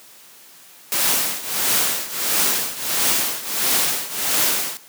white noise with tremolo, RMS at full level -17 dBFS, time 0.92-4.77 s, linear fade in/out 0 ms, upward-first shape triangle, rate 1.5 Hz, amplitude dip 85%, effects white hiss -46 dBFS RMS until 4.88 s + high-pass 150 Hz 12 dB/octave

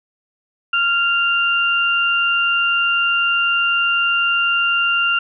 sine tone pair together, 1392 / 2784 Hz, F6 / F7, -6 / -6 cents, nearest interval octave, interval 1200 cents, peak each -17 dBFS, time 0.73-5.19 s, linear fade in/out 5 ms, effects none

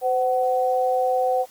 sine tone pair together, 512.8 / 750 Hz, C5 / F#5, -35 / +23 cents, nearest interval perfect fifth, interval 658 cents, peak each -21 dBFS, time 0.01-1.46 s, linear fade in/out 50 ms, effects white hiss -51 dBFS RMS until 1.5 s + Opus 24 kbps

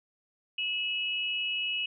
sine tone pair together, 2600 / 2918 Hz, E7 / F#7, -24 / -25 cents, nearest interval major second, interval 199 cents, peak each -32 / -31 dBFS, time 0.58-1.86 s, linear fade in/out 5 ms, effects none

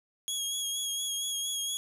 20% pulse tone with vibrato, 3307 Hz, G#7, 8 cents flat, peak -25 dBFS, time 0.28-1.77 s, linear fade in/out 0 ms, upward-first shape sine, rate 4.3 Hz, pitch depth 27 cents each way, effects none

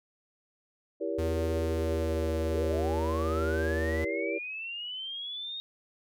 sine chord, E diminished seventh, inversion none, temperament just, 329.6 / 395.6 / 474.7 / 569.6 Hz, E4 / G4 / Bb4 / Db5, 0 / +16 / +31 / +47 cents, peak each -35 dBFS, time 1-4.39 s, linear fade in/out 20 ms
square tone with pitch glide, 82.3 to 78.86 Hz, E2 to D#2, -2 to +24 cents, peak -31 dBFS, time 1.18-4.05 s, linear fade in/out 10 ms, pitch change -74 cents, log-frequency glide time 1.56-2.23 s
sine linear sweep, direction up, 407.2 to 3729 Hz, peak -35 dBFS, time 2.54-5.6 s, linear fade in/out 0 ms
effects none

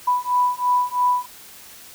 sine beating tone pair, 987.8 / 990.8 Hz, B5 / B5, 0 / +5 cents, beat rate 3 Hz, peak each -20 dBFS, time 0.07-1.26 s, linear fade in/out 10 ms, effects white hiss -43 dBFS RMS until 1.94 s

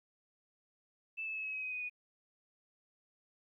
sine tone with pitch steps, 2637 / 2613 / 2589 / 2565 / 2541 / 2518 / 2495 / 2472 Hz, E7 / E7 / E7 / E7 / D#7 / D#7 / D#7 / D#7, 0 / -16 / -32 / -48 / +36 / +20 / +4 / -12 cents, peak -37 dBFS, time 1.17-1.898 s, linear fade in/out 20 ms, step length 91 ms, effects 13-bit

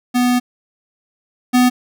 square tone pair in turn, 246.9 / 249.2 Hz, B3 / B3, 0 / +16 cents, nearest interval unison, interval 16 cents, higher second, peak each -13 / -10 dBFS, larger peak second, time 0.14-0.4 / 1.53-1.7 s, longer first, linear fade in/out 20 ms, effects none

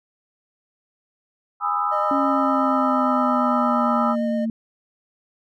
sine chord, E major seventh, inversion first, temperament just, 824.1 / 988.9 / 1236.1 / 1318.5 Hz, G#5 / B5 / D#6 / E6, -14 / +2 / -12 / 0 cents, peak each -26 / -28 / -24 / -24 dBFS, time 1.6-4.16 s, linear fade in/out 50 ms
triangle tone with vibrato, 610 Hz, D#5, 34 cents flat, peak -23 dBFS, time 1.91-4.46 s, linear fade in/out 20 ms, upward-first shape sine, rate 8.7 Hz, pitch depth 13 cents each way
sine exponential sweep, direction down, 277.8 to 225.1 Hz, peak -21 dBFS, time 2.11-4.5 s, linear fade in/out 2 ms
effects none

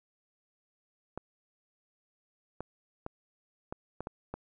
clicks, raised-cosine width 1 ms, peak -23 dBFS, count 7, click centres 1.176 / 2.606 / 3.064 / 3.725 / 4.006 / 4.071 / 4.34 s, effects none

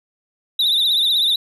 triangle tone with vibrato, 3729 Hz, A#7, in tune, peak -13 dBFS, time 0.59-1.36 s, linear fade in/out 5 ms, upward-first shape triangle, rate 16 Hz, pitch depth 120 cents each way, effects none

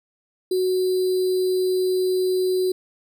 sine tone with sample-and-hold, 370 Hz, F#4, in tune, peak -18 dBFS, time 0.51-2.72 s, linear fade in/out 5 ms, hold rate 4410 Hz, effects none

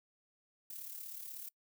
violet noise with amplitude modulation, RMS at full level -44 dBFS, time 0.7-1.49 s, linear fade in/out 5 ms, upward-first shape sine, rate 36.3 Hz, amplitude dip 55%, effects noise-tail reverb RT60 0.1 s tail -24 dB re dry

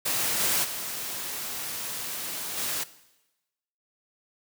white noise with level steps, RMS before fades -27 / -25 / -34 / -30 dBFS, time 0.05-2.84 s, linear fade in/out 10 ms, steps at 0.39 / 0.63 / 2.56 s, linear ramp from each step 20 ms, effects noise-tail reverb RT60 1.0 s tail -17 dB re dry + high-pass 100 Hz 12 dB/octave

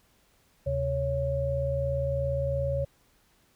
sine tone cluster, 74.6 / 131.9 / 555 Hz, D2 / C3 / C#5, +28 / +14 / +2 cents, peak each -32 / -31 / -28 dBFS, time 0.66-2.85 s, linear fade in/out 10 ms, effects pink hiss -65 dBFS RMS until 3.55 s

